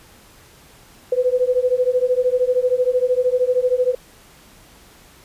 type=beating tone pair; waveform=sine; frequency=495.6 / 508.6 Hz; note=B4 / C5; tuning=+6 / -49 cents; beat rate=13 Hz; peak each=-18 dBFS; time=1.12-3.95 s; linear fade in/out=5 ms; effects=pink hiss -48 dBFS RMS until 5.24 s + resampled to 32000 Hz